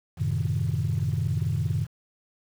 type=chord; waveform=sine; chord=F# diminished seventh; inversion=none; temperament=equal; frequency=92.5 / 110 / 130.81 / 155.56 Hz; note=F#2 / A2 / C3 / Eb3; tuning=0 / 0 / 0 / 0 cents; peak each=-28 dBFS; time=0.17-1.87 s; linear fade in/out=50 ms; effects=tanh soft clip ceiling -17 dBFS + 8-bit